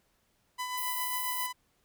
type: tone with tremolo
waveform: sawtooth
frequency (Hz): 1000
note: B5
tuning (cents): +21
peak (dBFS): -28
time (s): 0.58-1.53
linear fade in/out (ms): 20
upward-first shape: triangle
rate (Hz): 7.4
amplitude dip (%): 45
type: high-pass noise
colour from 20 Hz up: white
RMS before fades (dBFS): -36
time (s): 0.77-1.47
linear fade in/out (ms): 10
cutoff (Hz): 9500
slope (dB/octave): 48
effects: pink hiss -72 dBFS RMS until 1.84 s